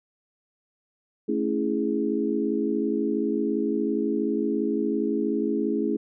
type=chord; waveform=sine; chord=A major seventh; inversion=none; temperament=equal; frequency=220 / 277.2 / 329.6 / 415.3 Hz; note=A3 / C#4 / E4 / G#4; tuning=0 / 0 / 0 / 0 cents; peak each=-28 dBFS; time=1.28-5.97 s; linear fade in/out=10 ms; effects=none